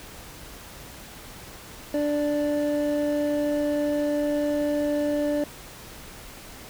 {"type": "tone pair together", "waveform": "triangle", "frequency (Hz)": [293.6, 587.3], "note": ["D4", "D5"], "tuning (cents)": [0, 0], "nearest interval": "octave", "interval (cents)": 1200, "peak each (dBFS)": -23, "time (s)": [1.94, 5.44], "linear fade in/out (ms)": 2, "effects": ["pink hiss -43 dBFS RMS until 6.69 s"]}